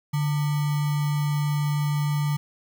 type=tone with sample-and-hold; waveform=sine; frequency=146.83 Hz; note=D3; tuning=in tune; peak=-21 dBFS; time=0.13-2.37 s; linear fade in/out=10 ms; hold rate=1050 Hz; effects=none